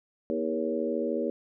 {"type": "harmonic tone with a mistuned harmonic", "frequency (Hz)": 79.5, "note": "D#2", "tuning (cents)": 38, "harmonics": [3, 4, 5, 6, 7], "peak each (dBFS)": [-33, -33, -33, -33, -33], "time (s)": [0.3, 1.3], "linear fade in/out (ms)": 0, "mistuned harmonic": 5, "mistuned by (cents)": 26, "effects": []}